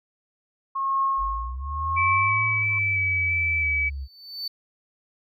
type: tone with tremolo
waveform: sine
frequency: 1084 Hz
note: C#6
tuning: 39 cents flat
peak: -19 dBFS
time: 0.75-2.79 s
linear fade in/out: 10 ms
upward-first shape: triangle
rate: 0.91 Hz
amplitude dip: 100%
type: linear two-way sweep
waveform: sine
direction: up then down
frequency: 45.14 to 110 to 65.8 Hz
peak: -29 dBFS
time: 1.17-4.08 s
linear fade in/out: 50 ms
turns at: 2.46 s
type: tone with vibrato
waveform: sine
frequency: 2300 Hz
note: D7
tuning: 37 cents flat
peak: -21 dBFS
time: 1.96-3.9 s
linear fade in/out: 20 ms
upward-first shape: square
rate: 1.5 Hz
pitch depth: 9 cents each way
type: tone with exponential growth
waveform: triangle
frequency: 4520 Hz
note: C#8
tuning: 33 cents sharp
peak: -25 dBFS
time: 3.88-4.48 s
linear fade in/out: 5 ms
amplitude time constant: 130 ms
effects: none